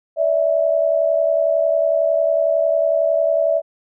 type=tone pair together; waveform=sine; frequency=580 / 651 Hz; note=D5 / E5; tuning=-22 / -22 cents; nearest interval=major second; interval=200 cents; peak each=-18 / -16 dBFS; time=0.16-3.62 s; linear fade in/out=50 ms; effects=none